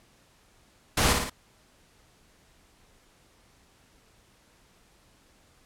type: noise with echo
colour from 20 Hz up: pink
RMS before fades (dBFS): -23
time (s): 0.97-1.13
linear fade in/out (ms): 5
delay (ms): 56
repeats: 3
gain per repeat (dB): -4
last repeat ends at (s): 1.298
effects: pink hiss -61 dBFS RMS until 5.65 s + low-pass 11000 Hz 12 dB/octave

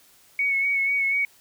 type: tone with vibrato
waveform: sine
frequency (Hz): 2220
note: C#7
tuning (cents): +2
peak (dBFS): -20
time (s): 0.39-1.25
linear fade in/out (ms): 2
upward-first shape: sine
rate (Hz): 4.1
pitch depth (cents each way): 28
effects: white hiss -56 dBFS RMS until 1.4 s

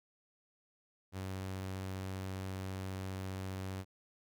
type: tone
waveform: sawtooth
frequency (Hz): 94.9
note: F#2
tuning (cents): +44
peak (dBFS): -35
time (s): 1.12-3.85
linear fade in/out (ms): 50
effects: none

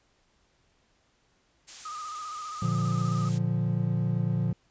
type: noise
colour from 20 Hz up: blue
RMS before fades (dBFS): -39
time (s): 1.67-3.39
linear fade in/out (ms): 20
type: tone with vibrato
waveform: sine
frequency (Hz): 1234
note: D#6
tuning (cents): -15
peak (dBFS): -35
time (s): 1.85-3.29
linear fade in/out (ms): 5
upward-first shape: square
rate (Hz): 15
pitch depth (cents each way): 38
type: chord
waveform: triangle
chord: Bb major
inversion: none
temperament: equal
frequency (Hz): 116.54 / 146.83 / 174.61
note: Bb2 / D3 / F3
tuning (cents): 0 / 0 / 0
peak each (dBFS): -26 / -28 / -27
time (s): 2.62-4.53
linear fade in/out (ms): 5
effects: pink hiss -68 dBFS RMS until 4.7 s + resampled to 16000 Hz

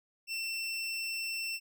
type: tone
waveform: 25% pulse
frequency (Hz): 2690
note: E7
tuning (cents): +34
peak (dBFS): -30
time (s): 0.27-1.6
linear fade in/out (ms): 50
effects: none

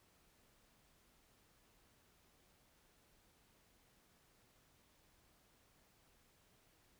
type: silence
effects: pink hiss -72 dBFS RMS until 6.99 s

